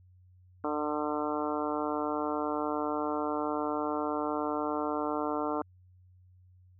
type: harmonic tone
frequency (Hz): 149.8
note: D3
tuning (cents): +35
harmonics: 2 / 3 / 4 / 5 / 6 / 7 / 8 / 9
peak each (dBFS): -34 / -36 / -37 / -38 / -39 / -39 / -40 / -41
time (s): 0.64-5.62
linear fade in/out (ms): 2
effects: added 91 Hz sine -56 dBFS peak until 6.79 s